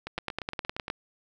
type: two click trains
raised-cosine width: 0.3 ms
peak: -14 / -19 dBFS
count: 8 / 8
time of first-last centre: 0.18-0.901 / 0.07-0.881 s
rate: 9.71 / 8.63 Hz
effects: none